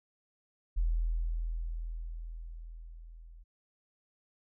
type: tone with level ramp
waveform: sine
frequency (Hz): 41.2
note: E1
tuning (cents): 0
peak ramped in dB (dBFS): -25 to -49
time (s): 0.76-3.44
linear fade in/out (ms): 20
effects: none